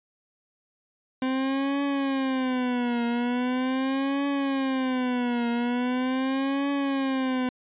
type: tone with vibrato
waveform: 40% pulse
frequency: 257.9 Hz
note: C4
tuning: 25 cents flat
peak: -23 dBFS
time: 1.22-7.49 s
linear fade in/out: 2 ms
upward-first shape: triangle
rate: 0.41 Hz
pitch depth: 160 cents each way
effects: resampled to 8000 Hz